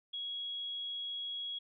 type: tone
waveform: sine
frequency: 3322 Hz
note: G#7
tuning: in tune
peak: -37 dBFS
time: 0.13-1.59 s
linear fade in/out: 10 ms
effects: none